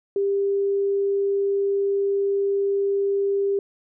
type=tone; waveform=sine; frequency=397.5 Hz; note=G4; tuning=24 cents sharp; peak=-19 dBFS; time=0.16-3.59 s; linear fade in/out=2 ms; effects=none